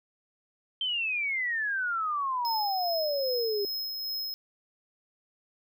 sine exponential sweep, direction down, 3146 to 394.7 Hz, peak -27 dBFS, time 0.81-3.65 s, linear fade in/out 2 ms
square tone with tremolo, 5140 Hz, E8, 45 cents flat, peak -31 dBFS, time 2.45-4.34 s, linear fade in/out 0 ms, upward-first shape sine, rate 2.5 Hz, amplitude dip 30%
effects none

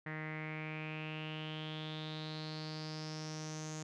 sawtooth tone with low-pass filter sweep, 155.56 Hz, D#3, in tune, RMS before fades -43 dBFS, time 0.06-3.83 s, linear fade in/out 5 ms, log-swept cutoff 1900 to 6700 Hz, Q 6.8, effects none

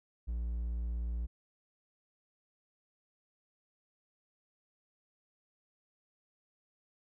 triangle tone, 58.27 Hz, A#1, in tune, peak -31 dBFS, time 0.27-1.27 s, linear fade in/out 20 ms, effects none

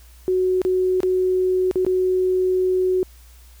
sine tone with dropouts, 370 Hz, F#4, in tune, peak -16 dBFS, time 0.28-3.03 s, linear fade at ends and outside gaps 0 ms, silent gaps 0.617-0.65 / 1.004-1.032 / 1.712-1.757 / 1.849-1.865 s, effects added 60 Hz sine -44 dBFS peak until 3.6 s + white hiss -53 dBFS RMS until 3.6 s

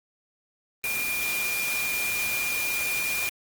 sine tone in noise, 2411 Hz, D7, 45 cents sharp, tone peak -27 dBFS, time 0.84-3.29 s, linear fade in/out 0 ms, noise white, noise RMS -31 dBFS, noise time 0.84-3.29 s, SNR +1 dB, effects Opus 24 kbps

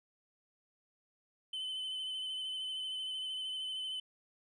sine tone with vibrato, 3045 Hz, F#7, 49 cents sharp, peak -34 dBFS, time 1.53-4 s, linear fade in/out 5 ms, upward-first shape sine, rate 13 Hz, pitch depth 23 cents each way, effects tanh soft clip ceiling -36 dBFS

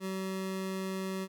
25% pulse tone, 190 Hz, F#3, 46 cents sharp, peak -30 dBFS, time 0-1.28 s, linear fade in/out 50 ms, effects none

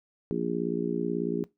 harmonic tone, 58.27 Hz, A#1, in tune, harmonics 3 / 4 / 5 / 6 / 7, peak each -33 / -33 / -33 / -33 / -33 dBFS, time 0.31-1.44 s, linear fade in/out 0 ms, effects noise-tail reverb RT60 0.2 s tail -21 dB re dry

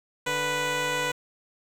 10% pulse tone pair together, 146.95 / 493.9 Hz, D3 / B4, +1 / 0 cents, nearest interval octave + major sixth, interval 2099 cents, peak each -26 / -17 dBFS, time 0.26-1.12 s, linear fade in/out 10 ms, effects low-pass 9000 Hz 12 dB/octave + 7-bit

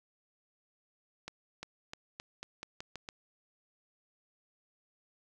accelerating click train, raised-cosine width 0.2 ms, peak -24 dBFS, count 9, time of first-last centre 1.28-3.089 s, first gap 350 ms, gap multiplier 0.87, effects none

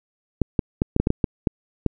clicks, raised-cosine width 3 ms, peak -5 dBFS, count 10, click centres 0.417 / 0.592 / 0.819 / 0.964 / 1 / 1.071 / 1.104 / 1.242 / 1.472 / 1.863 s, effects none

